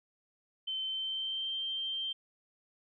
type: tone with pitch glide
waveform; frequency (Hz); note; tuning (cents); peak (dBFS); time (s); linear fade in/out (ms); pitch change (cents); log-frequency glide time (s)
sine; 3084 to 3147; G7 to G7; -29 to +6; -33; 0.67-2.13; 10; +35; 0.84-1.55
effects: none